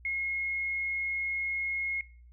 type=tone; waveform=sine; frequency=2160 Hz; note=C#7; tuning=45 cents flat; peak=-29 dBFS; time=0.05-2.01 s; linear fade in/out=2 ms; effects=noise-tail reverb RT60 0.5 s tail -22 dB re dry + added 60 Hz sine -51 dBFS peak until 2.32 s